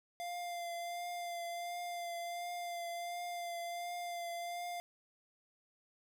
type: tone with vibrato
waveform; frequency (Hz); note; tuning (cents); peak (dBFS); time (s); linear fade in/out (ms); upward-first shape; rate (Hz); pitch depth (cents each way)
square; 695; F5; -9; -40; 0.2-4.8; 0; triangle; 1.4; 25
effects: 12-bit